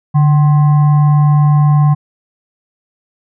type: tone with frequency modulation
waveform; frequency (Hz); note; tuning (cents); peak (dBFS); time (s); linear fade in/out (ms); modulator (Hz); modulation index
sine; 146.83; D3; 0; -6; 0.14-1.95; 20; 908; 0.29
effects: none